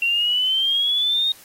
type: exponential sweep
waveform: sine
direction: up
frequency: 2732 to 3729 Hz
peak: -17 dBFS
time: 0.02-1.32 s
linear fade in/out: 2 ms
effects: white hiss -47 dBFS RMS until 1.44 s + AAC 48 kbps

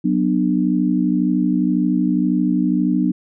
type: chord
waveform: sine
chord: B minor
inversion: second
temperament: equal with one note detuned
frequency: 185 / 246.9 / 299.5 Hz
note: F#3 / B3 / D4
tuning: 0 / 0 / +34 cents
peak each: -19 dBFS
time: 0.04-3.12 s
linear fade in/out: 10 ms
effects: none

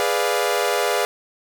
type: chord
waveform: sawtooth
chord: G# diminished seventh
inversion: none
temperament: equal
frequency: 415.3 / 493.9 / 587.3 / 698.5 Hz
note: G#4 / B4 / D5 / F5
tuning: 0 / 0 / 0 / 0 cents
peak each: -20 / -20 / -21 / -21 dBFS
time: 0-1.05 s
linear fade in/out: 0 ms
effects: none

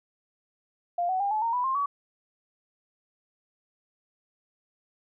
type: tone with pitch steps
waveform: sine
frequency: 698.5 / 748.6 / 802.4 / 860 / 921.7 / 987.8 / 1058.7 / 1134.7 Hz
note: F5 / F#5 / G5 / A5 / A#5 / B5 / C6 / C#6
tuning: 0 / +20 / +40 / -40 / -20 / 0 / +20 / +40 cents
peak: -24 dBFS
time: 0.98-1.86 s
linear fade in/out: 5 ms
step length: 110 ms
effects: none

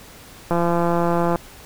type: click train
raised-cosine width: 1 ms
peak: -7 dBFS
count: 146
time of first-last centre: 0.51-1.358 s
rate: 171 Hz
effects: pink hiss -43 dBFS RMS until 1.65 s

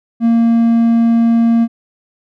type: tone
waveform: triangle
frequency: 231 Hz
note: A#3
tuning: 16 cents flat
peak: -6 dBFS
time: 0.2-1.68 s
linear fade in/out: 50 ms
effects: none

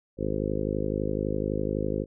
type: harmonic tone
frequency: 51.91 Hz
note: G#1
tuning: in tune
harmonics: 1 / 2 / 3 / 4 / 5 / 6 / 7 / 8 / 9 / 10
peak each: -35 / -35 / -35 / -35 / -35 / -35 / -35 / -35 / -35 / -35 dBFS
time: 0.17-2.06 s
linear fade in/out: 50 ms
effects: none

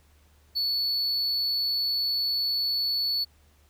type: tone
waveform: triangle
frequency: 4435 Hz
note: C#8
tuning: in tune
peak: -23 dBFS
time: 0.55-3.25 s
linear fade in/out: 20 ms
effects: added 74 Hz sine -58 dBFS peak until 3.69 s + pink hiss -64 dBFS RMS until 3.69 s

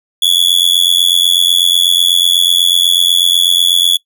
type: tone with amplitude modulation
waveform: 45% pulse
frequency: 3406 Hz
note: G#7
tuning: 43 cents sharp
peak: -4 dBFS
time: 0.22-3.97 s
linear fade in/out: 5 ms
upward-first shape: sine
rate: 88.1 Hz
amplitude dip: 100%
effects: noise-tail reverb RT60 0.1 s tail -23 dB re dry

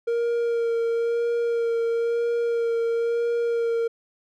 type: tone with vibrato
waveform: triangle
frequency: 466.2 Hz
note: A#4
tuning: in tune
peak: -19 dBFS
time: 0.07-3.88 s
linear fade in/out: 10 ms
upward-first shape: sine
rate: 1 Hz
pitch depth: 16 cents each way
effects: none

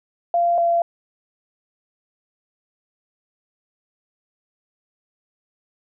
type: tone pair in turn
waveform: sine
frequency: 690 / 683.3 Hz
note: F5 / F5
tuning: -21 / -38 cents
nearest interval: unison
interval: 17 cents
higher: first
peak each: -15 / -15 dBFS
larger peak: neither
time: 0.34-0.58 / 0.58-0.82 s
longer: neither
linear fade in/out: 2 ms
effects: none

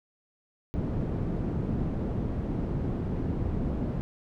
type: low-pass noise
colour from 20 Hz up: white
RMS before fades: -30 dBFS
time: 0.74-4.01 s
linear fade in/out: 0 ms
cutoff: 220 Hz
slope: 12 dB/octave
effects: none

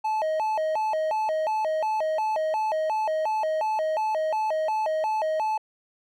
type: tone with vibrato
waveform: triangle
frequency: 738 Hz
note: F#5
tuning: 5 cents flat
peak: -21 dBFS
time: 0.04-5.58 s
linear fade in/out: 10 ms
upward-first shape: square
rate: 2.8 Hz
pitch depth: 280 cents each way
effects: none

